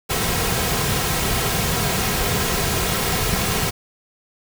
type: noise with comb filter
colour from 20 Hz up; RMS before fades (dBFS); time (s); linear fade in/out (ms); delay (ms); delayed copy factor
pink; -21; 0.09-3.71; 20; 3.4; -0.5
effects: none